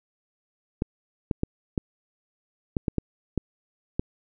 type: clicks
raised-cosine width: 3 ms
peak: -11 dBFS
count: 9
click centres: 0.821 / 1.312 / 1.434 / 1.778 / 2.768 / 2.882 / 2.983 / 3.377 / 3.995 s
effects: none